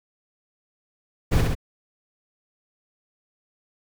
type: noise with echo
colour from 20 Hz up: brown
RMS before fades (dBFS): -17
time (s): 1.31-1.42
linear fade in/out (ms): 20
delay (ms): 66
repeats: 2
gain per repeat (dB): -3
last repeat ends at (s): 1.552
effects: none